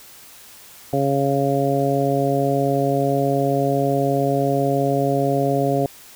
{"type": "harmonic tone", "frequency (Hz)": 138.59, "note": "C#3", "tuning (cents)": 0, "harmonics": [1, 2, 3, 4, 5], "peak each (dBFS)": [-23, -23, -23, -23, -23], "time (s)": [0.93, 5.86], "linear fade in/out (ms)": 2, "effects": ["white hiss -44 dBFS RMS until 6.15 s"]}